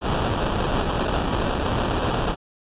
pink noise with sample-and-hold, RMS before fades -23 dBFS, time 0.01-2.36 s, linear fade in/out 50 ms, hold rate 2100 Hz, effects resampled to 8000 Hz

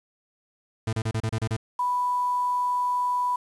40% pulse tone bursts, 110.9 Hz, A2, 14 cents sharp, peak -23 dBFS, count 8, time 0.87-1.566 s, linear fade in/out 5 ms, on 59 ms, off 32 ms
sine tone, 987.8 Hz, B5, in tune, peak -22 dBFS, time 1.79-3.36 s, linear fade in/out 5 ms
effects resampled to 24000 Hz + 8-bit

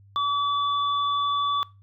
sine tone pair together, 1144 / 3484 Hz, D6 / A7, -46 / -18 cents, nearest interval octave + perfect fifth, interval 1928 cents, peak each -22 / -30 dBFS, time 0.16-1.63 s, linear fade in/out 0 ms, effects noise-tail reverb RT60 0.3 s tail -23 dB re dry + added 99 Hz sine -50 dBFS peak until 1.82 s

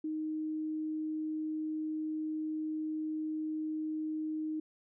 sine tone, 311.1 Hz, D#4, in tune, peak -33 dBFS, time 0.04-4.6 s, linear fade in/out 5 ms, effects none

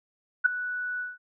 sine tone with ADSR envelope, 1479 Hz, F#6, 1 cent flat, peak -13 dBFS, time 0.44-1.18 s, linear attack 19 ms, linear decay 6 ms, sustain -16 dB, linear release 180 ms, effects none

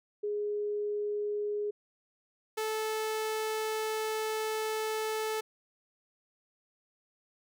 sine / sawtooth tone pair in turn, 415.3 / 436.1 Hz, G#4 / A4, 0 / -15 cents, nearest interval minor second, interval 85 cents, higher second, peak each -30 / -27 dBFS, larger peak second, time 0.23-1.71 / 2.57-5.41 s, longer second, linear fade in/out 10 ms, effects none

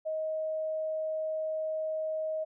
sine tone, 629 Hz, D#5, 19 cents sharp, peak -30 dBFS, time 0.05-2.45 s, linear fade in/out 20 ms, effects none

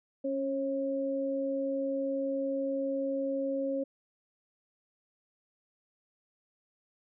sine tone pair together, 274.8 / 543 Hz, C#4 / C#5, -15 / -36 cents, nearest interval octave, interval 1179 cents, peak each -33 / -31 dBFS, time 0.24-3.84 s, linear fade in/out 10 ms, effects none

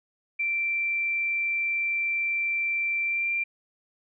sine tone with pitch glide, 2349 to 2371 Hz, D7 to D7, 0 to +16 cents, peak -24 dBFS, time 0.39-3.44 s, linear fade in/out 10 ms, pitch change +16 cents, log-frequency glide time 3.04-3.31 s, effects none

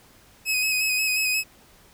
sawtooth tone with vibrato, 2538 Hz, D#7, 34 cents sharp, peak -18 dBFS, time 0.45-1.44 s, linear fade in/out 50 ms, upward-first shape square, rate 5.6 Hz, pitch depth 24 cents each way, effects pink hiss -54 dBFS RMS until 1.93 s

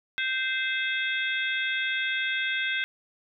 harmonic tone with a mistuned harmonic, 520 Hz, C5, 11 cents flat, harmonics 3 / 4 / 5 / 6 / 7, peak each -29 / -31 / -33 / -35 / -36 dBFS, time 0.18-2.84 s, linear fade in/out 0 ms, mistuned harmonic 6, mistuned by +100 cents, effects none

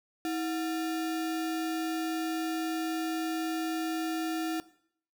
sine tone with sample-and-hold, 321.9 Hz, E4, 41 cents flat, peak -29 dBFS, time 0.25-4.6 s, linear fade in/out 0 ms, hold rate 1050 Hz, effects noise-tail reverb RT60 0.6 s tail -18 dB re dry

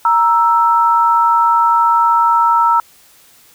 sine tone pair together, 934.8 / 1322 Hz, A#5 / E6, +5 / +5 cents, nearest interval tritone, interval 600 cents, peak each -11 / -12 dBFS, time 0.05-2.8 s, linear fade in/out 2 ms, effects white hiss -47 dBFS RMS until 3.54 s

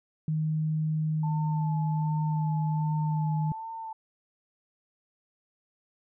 sine tone with pitch glide, 155.9 to 154.56 Hz, D#3 to D#3, +4 to -11 cents, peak -25 dBFS, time 0.28-3.52 s, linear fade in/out 2 ms, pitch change -15 cents, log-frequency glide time 0.81-3.32 s
sine tone with vibrato, 880 Hz, A5, in tune, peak -35 dBFS, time 1.23-3.93 s, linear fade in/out 5 ms, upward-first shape sine, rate 1.3 Hz, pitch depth 47 cents each way
effects none

